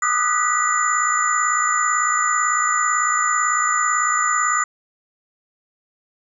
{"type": "tone cluster", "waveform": "sine", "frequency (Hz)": [1204, 1262, 1484, 1954, 7080], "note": ["D6", "D#6", "F#6", "B6", "A8"], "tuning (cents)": [43, 24, 5, -19, 10], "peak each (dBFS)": [-20, -23, -26, -24, -24], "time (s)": [0.02, 4.64], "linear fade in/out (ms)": 5, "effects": []}